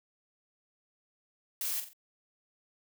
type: noise with echo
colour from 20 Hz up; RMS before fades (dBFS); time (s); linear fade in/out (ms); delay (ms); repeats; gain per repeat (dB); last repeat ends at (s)
blue; -34; 1.61-1.8; 2; 44; 3; -8; 1.932
effects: none